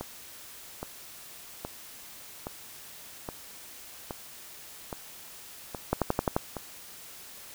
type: two click trains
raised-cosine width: 1 ms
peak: -20 / -10 dBFS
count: 9 / 6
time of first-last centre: 0.01-6.567 / 5.93-6.365 s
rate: 1.22 / 11.5 Hz
effects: white hiss -47 dBFS RMS until 7.54 s